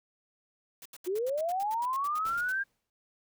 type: noise bursts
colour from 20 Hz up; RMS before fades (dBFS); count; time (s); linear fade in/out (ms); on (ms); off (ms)
white; -47; 16; 0.82-2.52; 2; 35; 76
type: linear sweep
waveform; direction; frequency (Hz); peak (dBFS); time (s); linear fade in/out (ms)
sine; up; 344.7 to 1620; -28; 1.06-2.64; 20
type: noise with exponential decay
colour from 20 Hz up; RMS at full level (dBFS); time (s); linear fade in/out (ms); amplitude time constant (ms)
pink; -47; 2.25-2.9; 1; 140
effects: none